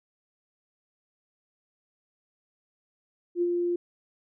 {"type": "tone with ADSR envelope", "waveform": "sine", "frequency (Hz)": 349.2, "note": "F4", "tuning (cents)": 0, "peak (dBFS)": -21, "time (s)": [3.35, 3.76], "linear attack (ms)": 67, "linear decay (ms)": 46, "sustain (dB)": -3, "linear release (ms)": 5, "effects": []}